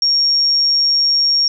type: tone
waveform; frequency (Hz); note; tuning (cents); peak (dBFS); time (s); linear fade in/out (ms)
sine; 5550; F8; -12; -11; 0.02-1.48; 2
effects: none